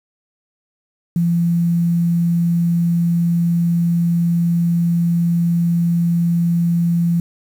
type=tone with quantisation; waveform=sine; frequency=170.5 Hz; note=F3; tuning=41 cents flat; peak=-13 dBFS; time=1.16-7.2 s; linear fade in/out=2 ms; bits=7; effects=none